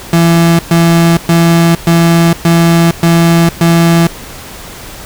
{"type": "tone bursts", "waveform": "35% pulse", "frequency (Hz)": 167.9, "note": "E3", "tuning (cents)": 32, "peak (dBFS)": -3, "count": 7, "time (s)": [0.13, 4.07], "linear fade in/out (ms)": 2, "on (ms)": 460, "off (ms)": 120, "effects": ["pink hiss -28 dBFS RMS until 5.05 s"]}